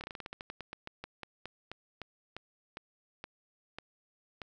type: slowing click train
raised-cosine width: 0.3 ms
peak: -25 dBFS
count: 23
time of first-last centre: 0.01-4.418 s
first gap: 28 ms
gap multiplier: 1.16
effects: none